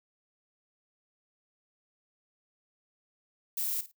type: noise with echo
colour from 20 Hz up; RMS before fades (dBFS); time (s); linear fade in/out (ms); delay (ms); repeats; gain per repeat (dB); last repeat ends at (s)
violet; -32; 3.57-3.81; 5; 53; 2; -14; 3.916
effects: noise-tail reverb RT60 0.1 s tail -20 dB re dry